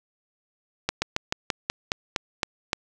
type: slowing click train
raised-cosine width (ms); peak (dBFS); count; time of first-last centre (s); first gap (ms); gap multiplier
0.2; -6; 10; 0.89-2.731; 130; 1.11
effects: none